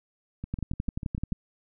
two click trains, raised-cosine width 5 ms, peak -22 / -17 dBFS, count 7 / 10, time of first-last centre 0.44-1.328 / 0.54-1.323 s, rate 6.76 / 11.5 Hz, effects none

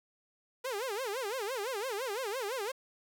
sawtooth tone with vibrato, 461.3 Hz, A#4, 18 cents flat, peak -30 dBFS, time 0.64-2.72 s, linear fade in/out 10 ms, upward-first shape sine, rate 5.9 Hz, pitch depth 270 cents each way, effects 10-bit

